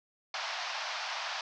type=band-pass noise; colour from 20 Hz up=pink; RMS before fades=-37 dBFS; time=0.34-1.41 s; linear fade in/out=2 ms; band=670 to 5700 Hz; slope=48 dB/octave; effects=none